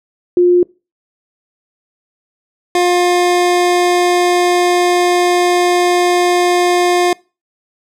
sine / 25% pulse tone pair in turn, 354.7 / 354.7 Hz, F4 / F4, +27 / +27 cents, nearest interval unison, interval 0 cents, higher neither, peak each -6 dBFS, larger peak neither, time 0.37-0.63 / 2.75-7.13 s, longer second, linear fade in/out 2 ms, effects noise-tail reverb RT60 0.3 s tail -24 dB re dry + low-pass 10000 Hz 12 dB/octave

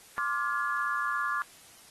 sine chord, D half-diminished seventh, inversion third, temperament just, 1057.2 / 1174.7 / 1409.6 / 1691.5 Hz, C6 / D6 / F6 / Ab6, +18 / 0 / +16 / +31 cents, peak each -36 / -31 / -33 / -34 dBFS, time 0.18-1.42 s, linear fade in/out 0 ms, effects white hiss -54 dBFS RMS until 1.9 s + AAC 32 kbps

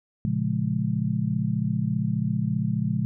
sine chord, Bb minor seventh, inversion none, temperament just, 116.54 / 139.85 / 174.81 / 209.8 Hz, Bb2 / Db3 / F3 / Ab3, 0 / +16 / +2 / +18 cents, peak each -28 dBFS, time 0.25-3.05 s, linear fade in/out 0 ms, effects none

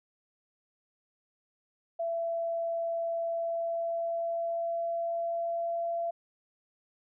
sine tone with pitch glide, 670 to 678.6 Hz, E5 to F5, +28 to -50 cents, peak -29 dBFS, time 1.99-6.11 s, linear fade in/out 10 ms, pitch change +22 cents, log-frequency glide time 3.28-5.96 s, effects none

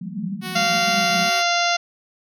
pink band-pass noise, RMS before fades -29 dBFS, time 0.01-1.3 s, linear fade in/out 10 ms, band 170 to 220 Hz, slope 96 dB/octave
5% pulse tone with pitch glide, 370 to 377.3 Hz, F#4 to F#4, 0 to +34 cents, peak -17 dBFS, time 0.41-1.44 s, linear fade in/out 50 ms, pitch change +34 cents, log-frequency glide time 0.53-0.69 s
harmonic tone, 694 Hz, F5, 11 cents flat, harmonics 1 / 2 / 3 / 4 / 5 / 6 / 7 / 8 / 9, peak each -21 / -24 / -26 / -27 / -28 / -29 / -29 / -30 / -31 dBFS, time 0.55-1.77 s, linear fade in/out 10 ms
effects none

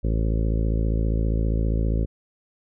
harmonic tone, 55 Hz, A1, in tune, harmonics 1 / 2 / 3 / 4 / 5 / 6 / 7 / 8 / 9 / 10, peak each -21 / -27 / -31 / -33 / -35 / -37 / -38 / -39 / -40 / -41 dBFS, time 0.03-2.06 s, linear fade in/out 20 ms, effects none

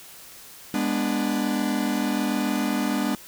45% pulse chord, G# diminished, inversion none, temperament equal with one note detuned, 205.7 / 246.9 / 293.7 Hz, G#3 / B3 / D4, -16 / 0 / 0 cents, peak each -27 dBFS, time 0.74-3.15 s, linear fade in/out 2 ms, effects white hiss -45 dBFS RMS until 3.27 s

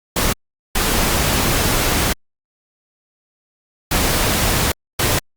pink noise bursts at uneven times, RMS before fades -17 dBFS, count 4, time 0.16-0.33 / 0.75-2.13 / 3.91-4.72 / 4.99-5.19 s, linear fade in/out 5 ms, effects Opus 48 kbps

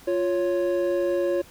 triangle tone pair together, 350.1 / 554.4 Hz, F4 / C#5, +4 / 0 cents, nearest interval minor sixth, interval 796 cents, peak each -22 dBFS, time 0.07-1.42 s, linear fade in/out 10 ms, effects pink hiss -50 dBFS RMS until 1.5 s

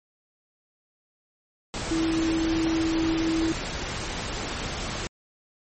sine tone in noise, 325.1 Hz, E4, 24 cents flat, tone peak -22 dBFS, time 1.91-3.52 s, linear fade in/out 0 ms, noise pink, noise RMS -31 dBFS, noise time 1.74-5.07 s, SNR +6 dB, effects MP3 32 kbps

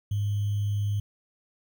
sine tone with sample-and-hold, 102.4 Hz, G#2, 24 cents flat, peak -24 dBFS, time 0.11-1 s, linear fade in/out 5 ms, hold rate 3150 Hz, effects none

